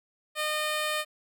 10% pulse tone, 610 Hz, D#5, 34 cents flat, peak -19 dBFS, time 0.35-1.05 s, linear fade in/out 50 ms, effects none

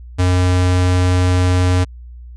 square tone, 90.6 Hz, F#2, 36 cents flat, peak -12 dBFS, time 0.18-1.85 s, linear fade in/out 20 ms, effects added 60 Hz sine -32 dBFS peak until 2.36 s + resampled to 22050 Hz

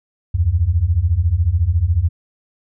sine beating tone pair, 76.8 / 90.8 Hz, D#2 / F#2, -22 / -32 cents, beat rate 14 Hz, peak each -17 / -15 dBFS, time 0.34-2.09 s, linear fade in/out 10 ms, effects none

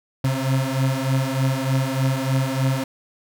35% pulse beating tone pair, 131.5 / 134.8 Hz, C3 / C#3, +9 / -48 cents, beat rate 3.3 Hz, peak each -20 / -21 dBFS, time 0.24-2.84 s, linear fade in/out 5 ms, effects none

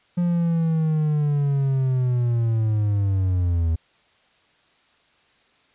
triangle linear sweep, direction down, 176.5 to 80 Hz, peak -16 dBFS, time 0.17-3.76 s, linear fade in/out 10 ms, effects white hiss -60 dBFS RMS until 5.74 s + resampled to 8000 Hz

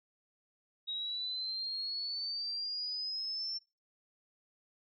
sine exponential sweep, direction up, 3795 to 5410 Hz, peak -35 dBFS, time 0.87-3.59 s, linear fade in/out 20 ms, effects noise-tail reverb RT60 0.3 s tail -26 dB re dry

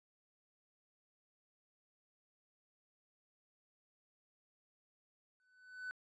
triangle tone with exponential growth, 1500 Hz, F#6, 23 cents sharp, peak -36 dBFS, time 5.4-5.91 s, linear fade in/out 0 ms, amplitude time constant 110 ms, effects tanh soft clip ceiling -35 dBFS + resampled to 22050 Hz

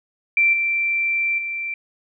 sine tone with level steps, 2349 Hz, D7, in tune, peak -13 / -18 / -24 dBFS, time 0.37-1.74 s, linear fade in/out 2 ms, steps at 0.53 / 1.38 s, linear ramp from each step 5 ms, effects none

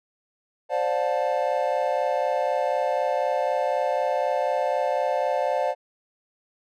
triangle chord, D minor seventh, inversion third, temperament equal with one note detuned, 523.3 / 587.3 / 713.5 / 880 Hz, C5 / D5 / F5 / A5, 0 / 0 / +37 / 0 cents, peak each -25 / -24 / -25 / -28 dBFS, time 0.69-5.75 s, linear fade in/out 50 ms, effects none

